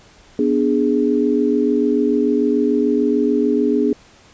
sine chord, G# diminished, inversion first, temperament equal, 246.9 / 293.7 / 415.3 Hz, B3 / D4 / G#4, 0 / 0 / 0 cents, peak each -18 dBFS, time 0.39-3.93 s, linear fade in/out 2 ms, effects pink hiss -48 dBFS RMS until 4.33 s + resampled to 16000 Hz

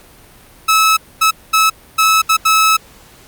sawtooth tone bursts at uneven times, 1298 Hz, E6, 27 cents flat, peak -5 dBFS, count 6, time 0.68-0.97 / 1.21-1.31 / 1.53-1.7 / 1.98-2.22 / 2.29-2.37 / 2.45-2.77 s, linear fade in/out 10 ms, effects pink hiss -43 dBFS RMS until 3.27 s + Opus 48 kbps

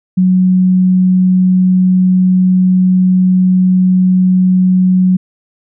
sine tone, 184.4 Hz, F#3, 6 cents flat, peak -6 dBFS, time 0.17-5.17 s, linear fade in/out 10 ms, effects none

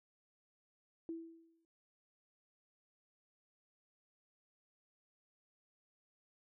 sine tone with exponential decay, 329.6 Hz, E4, in tune, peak -38 dBFS, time 1.09-1.65 s, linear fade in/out 1 ms, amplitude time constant 120 ms, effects none

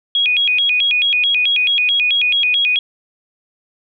sine tone with vibrato, 2860 Hz, F7, 41 cents sharp, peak -12 dBFS, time 0.15-2.79 s, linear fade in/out 2 ms, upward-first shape square, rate 4.6 Hz, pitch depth 250 cents each way, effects none

